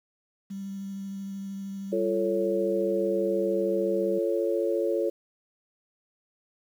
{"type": "tone with vibrato", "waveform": "sine", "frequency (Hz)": 196, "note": "G3", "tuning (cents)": 0, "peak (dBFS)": -33, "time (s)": [0.5, 4.19], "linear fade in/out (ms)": 10, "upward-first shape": "sine", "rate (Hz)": 13, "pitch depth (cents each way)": 12}
{"type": "chord", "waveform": "sine", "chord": "F augmented", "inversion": "none", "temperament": "equal with one note detuned", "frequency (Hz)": [345.2, 440, 554.4], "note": ["F4", "A4", "C#5"], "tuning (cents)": [-20, 0, 0], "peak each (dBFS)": -28, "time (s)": [1.92, 5.1], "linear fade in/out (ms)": 10}
{"effects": ["9-bit"]}